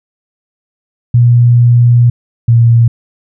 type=tone pair in turn; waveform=sine; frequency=120.3 / 116.88 Hz; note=B2 / A#2; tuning=-45 / +5 cents; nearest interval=unison; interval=50 cents; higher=first; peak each=-3 dBFS; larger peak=neither; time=1.14-2.1 / 2.48-2.88 s; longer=first; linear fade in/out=5 ms; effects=none